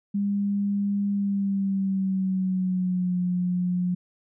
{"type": "tone with pitch glide", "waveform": "sine", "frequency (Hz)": [201.4, 179.43], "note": ["G3", "F3"], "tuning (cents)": [47, 47], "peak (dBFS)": -22, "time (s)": [0.14, 3.95], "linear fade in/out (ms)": 10, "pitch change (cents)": -200, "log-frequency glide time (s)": [1.12, 3.19], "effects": []}